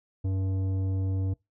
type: tone with tanh clipping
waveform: sine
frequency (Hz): 95.3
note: G2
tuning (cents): -48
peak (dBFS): -27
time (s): 0.24-1.34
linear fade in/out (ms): 10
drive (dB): 11
effects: noise-tail reverb RT60 0.2 s tail -23 dB re dry